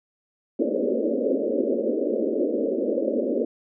white band-pass noise, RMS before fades -24 dBFS, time 0.59-3.45 s, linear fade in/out 5 ms, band 220 to 580 Hz, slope 96 dB/octave, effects none

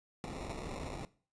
pink noise with sample-and-hold, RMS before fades -42 dBFS, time 0.24-1.05 s, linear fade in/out 0 ms, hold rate 1575 Hz, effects noise-tail reverb RT60 0.4 s tail -19 dB re dry + resampled to 22050 Hz

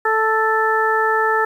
harmonic tone, 440 Hz, A4, in tune, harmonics 1 / 2 / 3 / 4, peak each -20 / -20 / -20 / -20 dBFS, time 0.05-1.45 s, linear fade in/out 5 ms, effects 8-bit

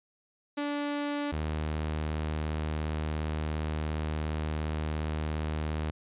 sawtooth tone pair in turn, 290 / 77.21 Hz, D4 / D#2, -22 / -13 cents, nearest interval octave + major seventh, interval 2291 cents, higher first, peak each -26 dBFS, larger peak neither, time 0.57-1.32 / 1.32-5.91 s, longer second, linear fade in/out 10 ms, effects resampled to 8000 Hz

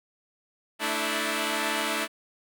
5% pulse chord, A suspended fourth, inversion none, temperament equal with one note detuned, 220 / 293.7 / 326 Hz, A3 / D4 / E4, 0 / 0 / -19 cents, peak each -20 / -19 / -19 dBFS, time 0.79-2.08 s, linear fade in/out 50 ms, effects none

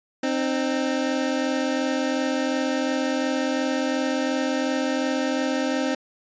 25% pulse tone pair together, 262.8 / 305.6 Hz, C4 / D#4, +8 / -31 cents, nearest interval minor third, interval 261 cents, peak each -20 / -23 dBFS, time 0.23-5.95 s, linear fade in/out 5 ms, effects resampled to 16000 Hz

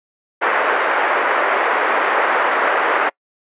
white band-pass noise, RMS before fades -17 dBFS, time 0.41-3.1 s, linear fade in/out 20 ms, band 390 to 1800 Hz, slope 24 dB/octave, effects noise-tail reverb RT60 0.1 s tail -26 dB re dry + resampled to 8000 Hz

